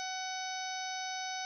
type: harmonic tone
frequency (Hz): 750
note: F#5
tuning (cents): +23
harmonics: 1 / 2 / 3 / 4 / 5 / 6 / 7 / 8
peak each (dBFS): -39 / -44 / -45 / -51 / -46 / -50 / -47 / -45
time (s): 0-1.45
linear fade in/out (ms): 0
effects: none